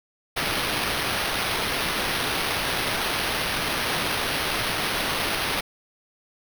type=noise with sample-and-hold; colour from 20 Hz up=blue; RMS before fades=-26 dBFS; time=0.36-5.61 s; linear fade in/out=10 ms; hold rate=7350 Hz; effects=none